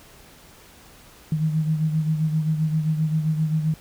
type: beating tone pair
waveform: sine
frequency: 155.56 / 163.16 Hz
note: D#3 / E3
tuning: 0 / -17 cents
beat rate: 7.6 Hz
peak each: -20 / -28 dBFS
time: 1.32-3.74 s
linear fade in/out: 2 ms
effects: pink hiss -49 dBFS RMS until 3.8 s